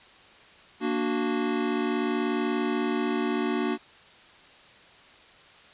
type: chord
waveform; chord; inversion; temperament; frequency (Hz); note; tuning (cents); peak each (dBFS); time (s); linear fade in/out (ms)
square; Bb augmented; none; equal; 233.1 / 293.7 / 370; Bb3 / D4 / F#4; 0 / 0 / 0; -30; 0.8-3.78; 50
effects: white hiss -52 dBFS RMS until 5.73 s + resampled to 8000 Hz